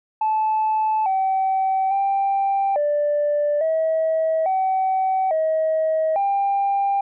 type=tone with pitch steps; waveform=sine; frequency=869 / 766 / 787 / 588 / 642 / 760 / 635 / 795 Hz; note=A5 / G5 / G5 / D5 / E5 / F#5 / D#5 / G5; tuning=-22 / -40 / +7 / +2 / -46 / +46 / +35 / +24 cents; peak=-16 dBFS; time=0.21-7.01 s; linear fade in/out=5 ms; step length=850 ms; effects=tanh soft clip ceiling -14 dBFS